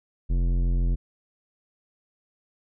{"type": "tone with tanh clipping", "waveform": "sine", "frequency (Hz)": 43.75, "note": "F1", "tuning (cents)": 4, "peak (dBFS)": -22, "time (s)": [0.29, 0.96], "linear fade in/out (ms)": 20, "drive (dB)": 14, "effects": []}